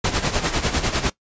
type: noise with tremolo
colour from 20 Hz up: pink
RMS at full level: -19 dBFS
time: 0.04-1.1 s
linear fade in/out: 5 ms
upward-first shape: sine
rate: 10 Hz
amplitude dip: 70%
effects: noise-tail reverb RT60 0.1 s tail -19 dB re dry + resampled to 16000 Hz